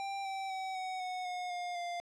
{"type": "tone with pitch steps", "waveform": "square", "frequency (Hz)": [788, 774.5, 761.2, 748.1, 735.2, 722.6, 710.2, 698], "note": ["G5", "G5", "F#5", "F#5", "F#5", "F#5", "F5", "F5"], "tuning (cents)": [9, -21, 49, 19, -11, -41, 29, -1], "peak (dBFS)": -37, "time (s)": [0, 2], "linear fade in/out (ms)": 0, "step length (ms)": 250, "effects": ["low-pass 6000 Hz 12 dB/octave"]}